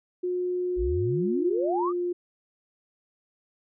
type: tone with pitch glide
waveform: sine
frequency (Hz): 360.1 to 353.3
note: F#4 to F4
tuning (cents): -47 to +20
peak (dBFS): -25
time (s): 0.23-2.13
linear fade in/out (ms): 10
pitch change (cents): -33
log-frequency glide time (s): 0.84-1.64
type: exponential sweep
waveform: sine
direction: up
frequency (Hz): 49.42 to 1267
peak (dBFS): -26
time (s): 0.76-1.93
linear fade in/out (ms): 50
effects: none